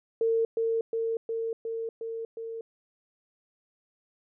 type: tone with echo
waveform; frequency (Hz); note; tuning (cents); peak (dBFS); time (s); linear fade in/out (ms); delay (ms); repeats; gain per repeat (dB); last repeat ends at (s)
sine; 454.2; A#4; -45; -22; 0.21-0.45; 2; 360; 6; -2; 2.61
effects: none